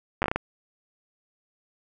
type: slowing click train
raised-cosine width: 0.5 ms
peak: -9 dBFS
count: 7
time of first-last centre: 0.22-0.36 s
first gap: 9 ms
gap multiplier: 1.38
effects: none